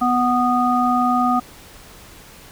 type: harmonic tone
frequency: 246.9 Hz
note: B3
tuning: in tune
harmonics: 1 / 3 / 5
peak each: -19 / -19 / -19 dBFS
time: 0.01-1.4 s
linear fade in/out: 10 ms
effects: pink hiss -43 dBFS RMS until 2.51 s